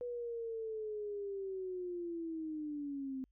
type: linear sweep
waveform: sine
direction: down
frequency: 490 to 259.2 Hz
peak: -38 dBFS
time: 0.01-3.24 s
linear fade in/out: 0 ms
effects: added 50 Hz sine -70 dBFS peak until 3.31 s